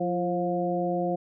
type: harmonic tone with a mistuned harmonic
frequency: 177.4 Hz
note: F3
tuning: 27 cents sharp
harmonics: 1 / 2 / 3 / 4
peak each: -30 / -30 / -30 / -30 dBFS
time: 0-1.16 s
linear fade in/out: 10 ms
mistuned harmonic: 2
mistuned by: -49 cents
effects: none